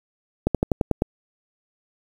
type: slowing click train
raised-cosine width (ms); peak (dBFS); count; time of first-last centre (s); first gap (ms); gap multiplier
2; -5; 7; 0.47-1.021; 77; 1.07
effects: 7-bit